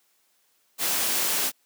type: noise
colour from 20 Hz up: white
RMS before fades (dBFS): -25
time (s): 0.78-1.52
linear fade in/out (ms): 50
effects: white hiss -67 dBFS RMS until 1.65 s + high-pass 200 Hz 12 dB/octave